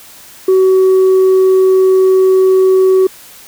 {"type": "tone with tanh clipping", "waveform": "sine", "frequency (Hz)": 377.1, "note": "F#4", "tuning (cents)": 33, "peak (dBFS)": -6, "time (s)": [0.48, 3.07], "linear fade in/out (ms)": 5, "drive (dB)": 1, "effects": ["white hiss -37 dBFS RMS until 3.47 s"]}